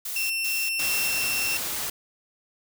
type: noise bursts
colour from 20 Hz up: blue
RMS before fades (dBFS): -32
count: 3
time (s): 0.05-1.08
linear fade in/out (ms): 5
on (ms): 250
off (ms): 140
type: tone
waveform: sawtooth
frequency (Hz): 2700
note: E7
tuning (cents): +41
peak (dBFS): -22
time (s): 0.16-1.57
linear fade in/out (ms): 2
type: noise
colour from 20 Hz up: white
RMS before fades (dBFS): -30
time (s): 0.79-1.9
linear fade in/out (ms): 5
effects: none